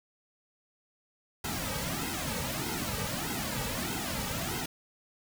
pink noise with flanger, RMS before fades -34 dBFS, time 1.44-4.66 s, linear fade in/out 5 ms, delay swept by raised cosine 1.7 to 2.9 ms, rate 1.6 Hz, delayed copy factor -0.85, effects none

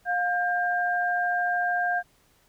sine tone pair together, 710.3 / 1597 Hz, F5 / G6, +29 / +32 cents, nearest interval octave + major second, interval 1403 cents, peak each -25 / -26 dBFS, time 0.05-2.03 s, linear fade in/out 50 ms, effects pink hiss -63 dBFS RMS until 2.48 s

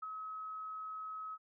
sine tone with ADSR envelope, 1280 Hz, D#6, 49 cents sharp, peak -38 dBFS, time 0.02-1.38 s, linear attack 11 ms, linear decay 16 ms, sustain -3 dB, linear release 44 ms, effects none

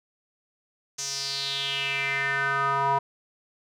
square tone with band-pass filter sweep, 138.5 Hz, C#3, 1 cent flat, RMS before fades -27 dBFS, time 0.98-2.99 s, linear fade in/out 10 ms, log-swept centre 6300 to 910 Hz, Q 4.9, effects none

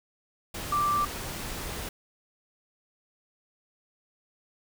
sine tone in noise, 1174.7 Hz, D6, in tune, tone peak -23 dBFS, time 0.72-1.05 s, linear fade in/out 5 ms, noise pink, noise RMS -36 dBFS, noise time 0.54-1.89 s, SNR +10 dB, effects none

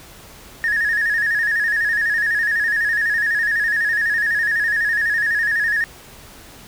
triangle tone with vibrato, 1757 Hz, A6, 3 cents flat, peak -13 dBFS, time 0.64-5.84 s, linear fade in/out 0 ms, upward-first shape square, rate 12 Hz, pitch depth 71 cents each way, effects tanh soft clip ceiling -13 dBFS + pink hiss -42 dBFS RMS until 6.67 s

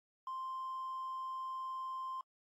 triangle tone, 1046.5 Hz, C6, in tune, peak -36 dBFS, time 0.27-2.21 s, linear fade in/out 2 ms, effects tanh soft clip ceiling -35 dBFS + AAC 64 kbps

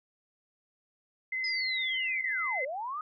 sine tone with vibrato, 2051 Hz, C7, 35 cents flat, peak -30 dBFS, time 1.32-2.65 s, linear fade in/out 5 ms, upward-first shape triangle, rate 17 Hz, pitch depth 16 cents each way
sine linear two-way sweep, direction down then up, 5100 to 494.5 to 1276 Hz, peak -33 dBFS, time 1.44-3.01 s, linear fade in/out 2 ms, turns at 2.63 s
effects none

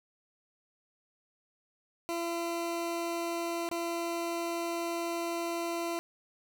20% pulse tone with dropouts, 339 Hz, E4, 49 cents sharp, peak -27 dBFS, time 2.09-5.99 s, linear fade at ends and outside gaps 0 ms, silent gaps 3.689-3.713 s, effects none

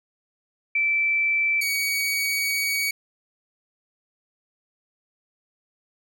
sine / sawtooth tone pair in turn, 2327 / 2254 Hz, D7 / C#7, -17 / +28 cents, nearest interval minor second, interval 55 cents, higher first, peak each -19 dBFS, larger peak neither, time 0.75-1.61 / 1.61-2.91 s, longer second, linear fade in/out 5 ms, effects none

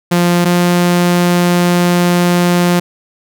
sawtooth tone pair in turn, 174.61 / 175.93 Hz, F3 / F3, 0 / +13 cents, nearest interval unison, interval 13 cents, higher second, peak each -5 dBFS, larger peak neither, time 0.11-0.45 / 0.45-2.8 s, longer second, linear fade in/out 10 ms, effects none

